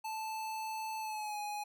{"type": "tone with pitch glide", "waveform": "square", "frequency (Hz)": [877, 832.6], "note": ["A5", "G#5"], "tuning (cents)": [-6, 4], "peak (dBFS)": -38, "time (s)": [0.04, 1.64], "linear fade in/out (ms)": 10, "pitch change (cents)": -90, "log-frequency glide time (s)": [0.99, 1.39], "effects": []}